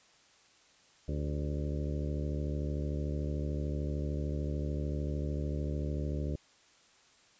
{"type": "harmonic tone with a mistuned harmonic", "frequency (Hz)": 73.42, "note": "D2", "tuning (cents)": 0, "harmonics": [1, 2, 3, 4, 5, 6, 7, 8], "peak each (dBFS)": [-34, -37, -43, -42, -45, -47, -47, -48], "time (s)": [1.08, 6.36], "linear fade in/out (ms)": 5, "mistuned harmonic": 6, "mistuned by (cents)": -57, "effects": ["white hiss -63 dBFS RMS until 7.39 s", "resampled to 16000 Hz"]}